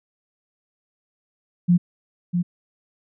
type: tone with echo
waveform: sine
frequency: 175.7 Hz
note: F3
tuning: 11 cents sharp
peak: -12 dBFS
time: 1.68-1.78 s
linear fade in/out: 20 ms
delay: 650 ms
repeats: 1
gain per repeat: -6 dB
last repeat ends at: 2.43 s
effects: none